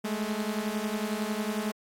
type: beating tone pair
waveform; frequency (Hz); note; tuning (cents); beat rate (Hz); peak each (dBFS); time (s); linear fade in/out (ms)
sawtooth; 207.7 / 218.7; G#3 / A3; 0 / -10; 11; -28; 0.04-1.72; 10
effects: AAC 64 kbps